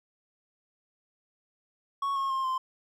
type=tone with pitch steps; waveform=triangle; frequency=1108.7 / 1085.9 / 1063.5 / 1041.6 Hz; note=C#6 / C#6 / C6 / C6; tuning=0 / -36 / +28 / -8 cents; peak=-25 dBFS; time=2.02-2.58 s; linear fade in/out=5 ms; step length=140 ms; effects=none